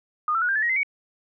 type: tone with pitch steps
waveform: sine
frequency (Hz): 1226 / 1337 / 1458 / 1589.9 / 1733.8 / 1890.8 / 2062 / 2248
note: D#6 / E6 / F#6 / G6 / A6 / A#6 / C7 / C#7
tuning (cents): -26 / +24 / -26 / +24 / -26 / +24 / -26 / +24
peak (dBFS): -20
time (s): 0.28-0.832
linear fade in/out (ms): 2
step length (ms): 69
effects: none